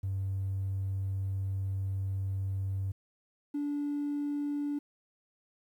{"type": "tone pair in turn", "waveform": "triangle", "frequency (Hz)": [96.7, 289.8], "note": ["G2", "D4"], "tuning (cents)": [-23, -23], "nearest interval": "octave + perfect fifth", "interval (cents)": 1900, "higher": "second", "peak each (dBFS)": -27, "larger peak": "neither", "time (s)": [[0.03, 2.92], [3.54, 4.79]], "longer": "first", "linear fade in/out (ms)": 10, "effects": ["tanh soft clip ceiling -27 dBFS", "11-bit"]}